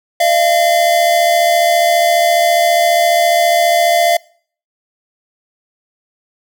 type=tone pair together; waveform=square; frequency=610.3 / 685 Hz; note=D#5 / F5; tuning=-34 / -34 cents; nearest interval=major second; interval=200 cents; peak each=-18 / -11 dBFS; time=0.2-4.17 s; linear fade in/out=5 ms; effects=noise-tail reverb RT60 0.5 s tail -24 dB re dry